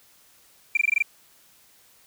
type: tone bursts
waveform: triangle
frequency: 2362 Hz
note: D7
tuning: 9 cents sharp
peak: -13 dBFS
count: 7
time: 0.75-1.024 s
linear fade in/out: 5 ms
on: 22 ms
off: 20 ms
effects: tanh soft clip ceiling -14 dBFS + white hiss -57 dBFS RMS until 2.06 s